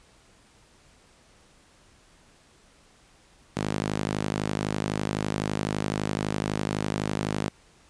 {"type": "tone with high-pass filter", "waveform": "sawtooth", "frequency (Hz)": 51.91, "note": "G#1", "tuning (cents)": 0, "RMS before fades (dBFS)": -29, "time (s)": [3.56, 7.49], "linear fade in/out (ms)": 10, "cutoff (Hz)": 170, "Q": 1.1, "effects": ["pink hiss -58 dBFS RMS until 7.89 s", "resampled to 22050 Hz"]}